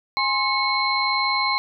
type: tone cluster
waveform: sine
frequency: 827 / 1057 / 2191 / 4127 Hz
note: G#5 / C6 / C#7 / C8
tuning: -8 / +17 / -21 / -25 cents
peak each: -28 / -23 / -24 / -25 dBFS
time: 0.17-1.58 s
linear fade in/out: 0 ms
effects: none